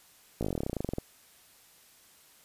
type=slowing click train; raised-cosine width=2 ms; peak=-18 dBFS; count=20; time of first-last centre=0.41-0.984 s; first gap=17 ms; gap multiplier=1.06; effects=white hiss -59 dBFS RMS until 2.44 s + resampled to 32000 Hz